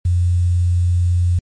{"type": "tone with quantisation", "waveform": "sine", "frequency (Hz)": 88.2, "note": "F2", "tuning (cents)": 18, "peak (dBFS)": -12, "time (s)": [0.05, 1.39], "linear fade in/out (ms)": 5, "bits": 7, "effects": ["MP3 48 kbps"]}